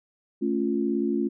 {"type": "chord", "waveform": "sine", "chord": "A augmented", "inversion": "none", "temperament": "equal", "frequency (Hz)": [220, 277.2, 349.2], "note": ["A3", "C#4", "E#4"], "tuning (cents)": [0, 0, 0], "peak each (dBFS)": -27, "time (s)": [0.41, 1.29], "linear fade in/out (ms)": 20, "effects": []}